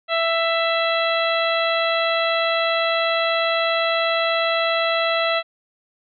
harmonic tone, 663 Hz, E5, 10 cents sharp, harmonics 1 / 2 / 3 / 4 / 5 / 6, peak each -21 / -24 / -26 / -27 / -28 / -29 dBFS, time 0.08-5.43 s, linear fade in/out 50 ms, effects none

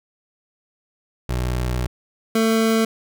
25% pulse tone pair in turn, 61.74 / 223.6 Hz, B1 / A3, 0 / +28 cents, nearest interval octave + minor seventh, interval 2228 cents, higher second, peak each -17 / -12 dBFS, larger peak second, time 1.29-1.87 / 2.35-2.85 s, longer first, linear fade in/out 5 ms, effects none

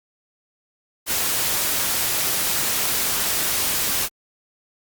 white noise, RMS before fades -22 dBFS, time 1.06-4.09 s, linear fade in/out 50 ms, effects Opus 48 kbps

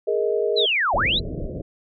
sine chord, Ab suspended second, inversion none, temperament equal with one note detuned, 415.3 / 466.2 / 628.8 Hz, Ab4 / Bb4 / Eb5, 0 / 0 / +18 cents, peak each -22 / -23 / -26 dBFS, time 0.07-0.66 s, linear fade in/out 10 ms
sine linear two-way sweep, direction down then up, 4144 to 534 to 4144 Hz, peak -18 dBFS, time 0.56-1.2 s, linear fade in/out 20 ms, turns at 0.95 s
pink low-pass noise, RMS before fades -29 dBFS, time 0.93-1.62 s, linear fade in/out 10 ms, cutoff 640 Hz, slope 96 dB/octave
effects none

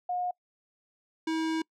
sine / square tone pair in turn, 719 / 321.3 Hz, F#5 / E4, -50 / -44 cents, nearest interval octave + major second, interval 1394 cents, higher first, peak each -28 dBFS, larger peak neither, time 0.09-0.31 / 1.27-1.62 s, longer second, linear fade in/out 5 ms, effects noise-tail reverb RT60 0.1 s tail -26 dB re dry + low-pass 6000 Hz 12 dB/octave

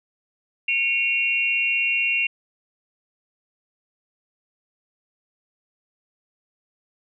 sine tone cluster, 2199 / 2424 / 2760 Hz, C#7 / D#7 / F7, -14 / -46 / -21 cents, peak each -28 / -28 / -20 dBFS, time 0.68-2.27 s, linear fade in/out 5 ms, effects none

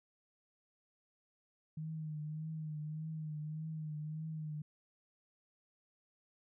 sine tone with vibrato, 155 Hz, D#3, 6 cents flat, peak -39 dBFS, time 1.77-4.62 s, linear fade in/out 5 ms, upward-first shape triangle, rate 1.7 Hz, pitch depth 52 cents each way, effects none

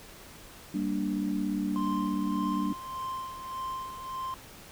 sine chord, G minor, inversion none, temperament equal, 196 / 233.1 / 293.7 Hz, G3 / Bb3 / D4, 0 / 0 / 0 cents, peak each -31 / -34 / -31 dBFS, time 0.74-2.73 s, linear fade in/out 5 ms
triangle tone with tremolo, 1046.5 Hz, C6, in tune, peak -30 dBFS, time 1.76-4.34 s, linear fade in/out 0 ms, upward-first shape sine, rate 1.7 Hz, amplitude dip 60%
effects pink hiss -49 dBFS RMS until 4.71 s

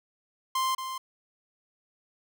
45% pulse tone with echo, 1046.5 Hz, C6, in tune, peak -25 dBFS, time 0.55-0.75 s, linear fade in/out 5 ms, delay 230 ms, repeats 1, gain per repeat -8 dB, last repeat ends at 0.98 s, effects none

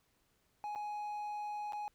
triangle tone with dropouts, 835 Hz, G#5, 9 cents sharp, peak -36 dBFS, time 0.64-1.88 s, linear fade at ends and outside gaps 0 ms, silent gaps 0.75-0.758 / 1.723-1.732 s, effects pink hiss -75 dBFS RMS until 1.94 s

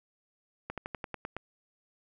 slowing click train, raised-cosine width 0.5 ms, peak -21 dBFS, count 8, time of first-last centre 0.7-1.366 s, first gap 77 ms, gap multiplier 1.07, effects none

